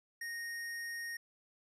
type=tone; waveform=square; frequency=1860 Hz; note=A#6; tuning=4 cents flat; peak=-40 dBFS; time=0.21-1.17 s; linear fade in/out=5 ms; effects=resampled to 32000 Hz